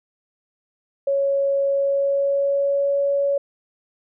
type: tone with pitch glide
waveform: sine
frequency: 554.4 to 561.5 Hz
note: C#5 to C#5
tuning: 0 to +22 cents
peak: -17 dBFS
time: 1.07-3.38 s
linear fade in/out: 5 ms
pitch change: +22 cents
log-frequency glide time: 1.65-2.96 s
effects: none